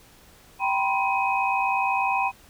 sine tone cluster, 780 / 972 / 1032 / 2519 Hz, G5 / B5 / C6 / D#7, -9 / -28 / -24 / +21 cents, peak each -25 / -26 / -29 / -27 dBFS, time 0.59-2.32 s, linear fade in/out 50 ms, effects pink hiss -53 dBFS RMS until 2.49 s

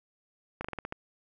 slowing click train, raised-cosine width 0.5 ms, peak -20 dBFS, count 7, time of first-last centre 0.61-0.924 s, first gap 35 ms, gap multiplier 1.16, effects none

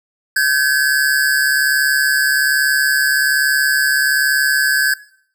square tone pair together, 1545 / 1686.2 Hz, G6 / G#6, -26 / +26 cents, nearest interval major second, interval 152 cents, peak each -16 dBFS, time 0.36-4.94 s, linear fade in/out 5 ms, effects noise-tail reverb RT60 0.6 s tail -19 dB re dry

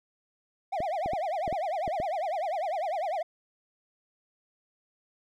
triangle tone with vibrato, 698.5 Hz, F5, in tune, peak -26 dBFS, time 0.72-3.23 s, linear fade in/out 10 ms, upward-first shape triangle, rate 10 Hz, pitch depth 300 cents each way
clicks, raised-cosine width 2 ms, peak -22 dBFS, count 7, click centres 0.804 / 1.06 / 1.134 / 1.478 / 1.527 / 1.878 / 2.001 s
effects none

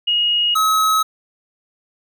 sine / square tone pair in turn, 2878 / 1282 Hz, F#7 / E6, -49 / -49 cents, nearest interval octave + major second, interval 1400 cents, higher first, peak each -14 dBFS, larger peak neither, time 0.07-0.55 / 0.55-1.03 s, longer neither, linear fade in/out 10 ms, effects none

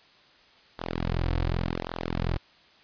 sawtooth tone with flanger, 42.69 Hz, F1, 39 cents flat, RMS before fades -29 dBFS, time 0.78-2.38 s, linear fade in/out 20 ms, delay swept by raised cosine 0.39 to 4.99 ms, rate 0.88 Hz, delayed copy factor -0.95, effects white hiss -57 dBFS RMS until 2.83 s + resampled to 11025 Hz

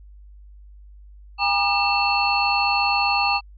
sine tone cluster, 807 / 955 / 1204 / 2677 / 4352 Hz, G#5 / A#5 / D6 / E7 / C#8, -50 / +42 / +43 / +26 / -33 cents, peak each -22 / -27 / -26 / -22 / -26 dBFS, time 1.38-3.41 s, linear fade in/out 50 ms, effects added 50 Hz sine -42 dBFS peak until 3.57 s

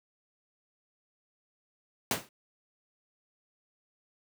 pink noise with exponential decay, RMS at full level -24 dBFS, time 2.11-2.29 s, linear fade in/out 2 ms, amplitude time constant 38 ms, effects high-pass 150 Hz 12 dB/octave

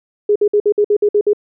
sine tone bursts, 414.8 Hz, G#4, 2 cents flat, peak -9 dBFS, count 9, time 0.29-1.333 s, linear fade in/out 5 ms, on 67 ms, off 55 ms, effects none

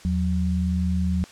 sine tone pair together, 80.42 / 182 Hz, E2 / F#3, -42 / -28 cents, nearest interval octave + major second, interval 1414 cents, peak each -23 dBFS, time 0.05-1.24 s, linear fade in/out 0 ms, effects white hiss -47 dBFS RMS until 1.31 s + low-pass 7000 Hz 12 dB/octave

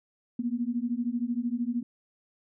sine beating tone pair, 233.1 / 246.1 Hz, A#3 / B3, 0 / -6 cents, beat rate 13 Hz, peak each -30 dBFS, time 0.39-1.83 s, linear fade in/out 5 ms, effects none

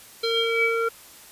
square tone with low-pass filter sweep, 458.2 Hz, A#4, 30 cents flat, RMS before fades -23 dBFS, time 0.23-0.89 s, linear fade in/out 10 ms, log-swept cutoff 4000 to 1600 Hz, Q 9.3, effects white hiss -47 dBFS RMS until 1.31 s + resampled to 32000 Hz

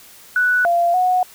sine tone with pitch steps, 1481 / 690 / 733 Hz, F#6 / F5 / F#5, +1 / -21 / -16 cents, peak -13 dBFS, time 0.36-1.23 s, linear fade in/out 2 ms, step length 290 ms, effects white hiss -44 dBFS RMS until 1.34 s

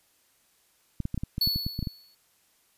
clicks, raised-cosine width 5 ms, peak -18 dBFS, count 12, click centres 1.003 / 1.054 / 1.144 / 1.177 / 1.235 / 1.381 / 1.474 / 1.56 / 1.665 / 1.791 / 1.827 / 1.872 s
square tone with exponential decay, 4418 Hz, C#8, 7 cents flat, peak -21 dBFS, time 1.41-2.15 s, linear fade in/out 5 ms, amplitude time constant 160 ms
effects white hiss -66 dBFS RMS until 2.77 s + resampled to 32000 Hz

